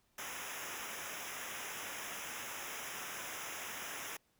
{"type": "noise with comb filter", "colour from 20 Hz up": "pink", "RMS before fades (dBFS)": -44, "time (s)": [0.18, 4.17], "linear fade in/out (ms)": 5, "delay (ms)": 0.23, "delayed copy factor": -1, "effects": ["pink hiss -75 dBFS RMS until 4.39 s"]}